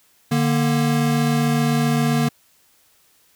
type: tone pair together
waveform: square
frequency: 148.67 / 236 Hz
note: D3 / A#3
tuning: +22 / +22 cents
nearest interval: minor sixth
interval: 800 cents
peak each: -20 dBFS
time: 0.31-2.29 s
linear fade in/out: 10 ms
effects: white hiss -58 dBFS RMS until 3.35 s